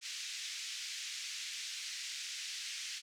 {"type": "band-pass noise", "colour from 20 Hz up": "white", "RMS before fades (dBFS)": -43, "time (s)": [0.01, 3.02], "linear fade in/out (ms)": 50, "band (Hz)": [2000, 6500], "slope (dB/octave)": 24, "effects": []}